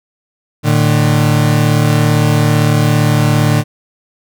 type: tone pair together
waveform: 35% pulse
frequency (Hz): 112.6 / 150.3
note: A2 / D3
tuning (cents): +40 / +40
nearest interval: perfect fourth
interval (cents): 500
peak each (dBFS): -10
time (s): 0.63-3.64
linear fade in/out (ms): 50
effects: none